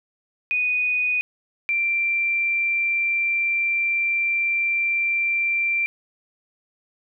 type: tone pair in turn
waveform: sine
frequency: 2481 / 2358 Hz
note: D#7 / D7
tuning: -6 / +6 cents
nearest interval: minor second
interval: 88 cents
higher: first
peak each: -19 dBFS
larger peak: neither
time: 0.51-1.21 / 1.69-5.86 s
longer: second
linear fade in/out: 0 ms
effects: none